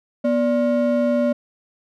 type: ring-modulated tone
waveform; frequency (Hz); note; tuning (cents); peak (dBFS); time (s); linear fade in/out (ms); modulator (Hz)
triangle; 413.4; G#4; -8; -11; 0.24-1.33; 10; 170
effects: none